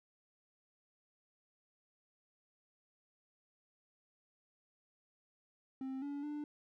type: tone with pitch steps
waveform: triangle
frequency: 264.5 / 285.2 / 296 Hz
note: C4 / C#4 / D4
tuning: +19 / +49 / +14 cents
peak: -37 dBFS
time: 5.81-6.44 s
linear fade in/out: 2 ms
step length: 210 ms
effects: none